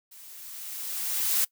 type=noise with level ramp; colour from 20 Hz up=blue; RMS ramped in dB=-49 to -23 dBFS; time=0.11-1.45 s; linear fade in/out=10 ms; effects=noise-tail reverb RT60 0.1 s tail -22 dB re dry